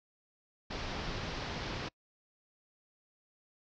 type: low-pass noise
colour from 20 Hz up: pink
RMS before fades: -39 dBFS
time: 0.7-1.89 s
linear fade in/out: 10 ms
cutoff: 5500 Hz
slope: 48 dB/octave
effects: noise-tail reverb RT60 0.1 s tail -26 dB re dry